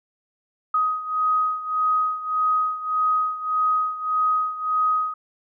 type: beating tone pair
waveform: sine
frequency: 1255 / 1256.7 Hz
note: D#6 / D#6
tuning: +15 / +17 cents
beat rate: 1.7 Hz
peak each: -21 / -25 dBFS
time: 0.74-5.14 s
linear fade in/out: 5 ms
effects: none